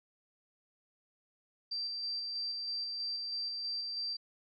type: tone with tremolo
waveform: sine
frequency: 4694 Hz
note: D8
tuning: 2 cents flat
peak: -34 dBFS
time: 1.71-4.17 s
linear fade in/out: 10 ms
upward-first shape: square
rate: 3.1 Hz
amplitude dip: 25%
effects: none